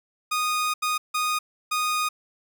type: tone bursts at uneven times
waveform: sawtooth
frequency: 1237 Hz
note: D#6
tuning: 10 cents flat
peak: -19 dBFS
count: 4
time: 0.31-0.74 / 0.82-0.98 / 1.14-1.39 / 1.71-2.09 s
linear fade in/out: 10 ms
effects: none